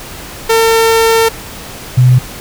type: tone pair in turn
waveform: sawtooth / sine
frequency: 452.4 / 126.18 Hz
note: A4 / B2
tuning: +48 / +38 cents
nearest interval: octave + minor seventh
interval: 2210 cents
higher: first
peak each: -3 dBFS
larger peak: neither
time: 0.49-1.29 / 1.97-2.19 s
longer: first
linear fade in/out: 10 ms
effects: pink hiss -28 dBFS RMS until 2.4 s